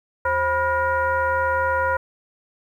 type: tone with frequency modulation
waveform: sine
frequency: 978 Hz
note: B5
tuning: 17 cents flat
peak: -18 dBFS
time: 0.25-1.97 s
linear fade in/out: 5 ms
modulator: 448 Hz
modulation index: 1.3
effects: 9-bit